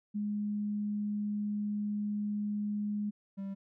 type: tone pair in turn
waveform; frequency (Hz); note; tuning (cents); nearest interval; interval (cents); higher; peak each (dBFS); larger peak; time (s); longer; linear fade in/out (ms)
sine / triangle; 207.7 / 196.04; G#3 / G3; 0 / 0; minor second; 100; first; -31 / -34; first; 0.14-3.11 / 3.37-3.55; first; 20
effects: none